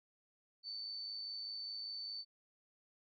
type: tone with amplitude modulation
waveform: sine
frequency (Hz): 4527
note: C#8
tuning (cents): +36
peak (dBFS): -40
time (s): 0.63-2.25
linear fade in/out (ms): 50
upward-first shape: sine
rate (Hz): 105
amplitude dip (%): 40
effects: none